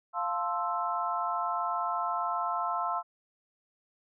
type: chord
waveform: sine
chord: F major seventh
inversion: none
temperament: equal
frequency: 698.5 / 880 / 1046.5 / 1318.5 Hz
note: F5 / A5 / C6 / E6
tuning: 0 / 0 / 0 / 0 cents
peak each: -34 / -36 / -33 / -33 dBFS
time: 0.13-3.03 s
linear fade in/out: 50 ms
effects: none